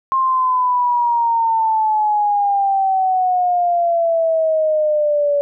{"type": "exponential sweep", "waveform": "sine", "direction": "down", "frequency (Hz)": [1065, 571], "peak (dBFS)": -13, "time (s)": [0.12, 5.41], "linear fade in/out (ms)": 0, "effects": []}